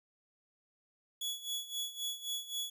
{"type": "tone with tremolo", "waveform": "sawtooth", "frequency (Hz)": 3385, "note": "G#7", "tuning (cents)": 32, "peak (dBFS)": -31, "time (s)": [1.21, 2.7], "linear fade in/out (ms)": 5, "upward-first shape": "sine", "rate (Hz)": 3.8, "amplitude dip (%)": 80, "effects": []}